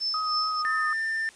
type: tone with tremolo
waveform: sine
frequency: 5274 Hz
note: E8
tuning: in tune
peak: -24 dBFS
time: 0-0.63 s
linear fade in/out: 20 ms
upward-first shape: triangle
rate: 3.3 Hz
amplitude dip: 80%
type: tone with vibrato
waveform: sine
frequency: 1253 Hz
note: D#6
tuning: 12 cents sharp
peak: -26 dBFS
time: 0.14-0.93 s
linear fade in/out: 2 ms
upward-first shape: triangle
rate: 3.7 Hz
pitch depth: 19 cents each way
type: tone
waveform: triangle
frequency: 1791 Hz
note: A6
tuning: 30 cents sharp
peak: -24 dBFS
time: 0.65-1.29 s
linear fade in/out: 0 ms
effects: white hiss -52 dBFS RMS until 1.35 s + resampled to 22050 Hz